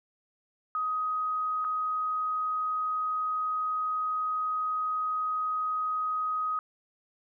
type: tone with dropouts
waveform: sine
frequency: 1256 Hz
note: D#6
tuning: 16 cents sharp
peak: -27 dBFS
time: 0.75-6.59 s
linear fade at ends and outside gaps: 1 ms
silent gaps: 1.644-1.648 s
effects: none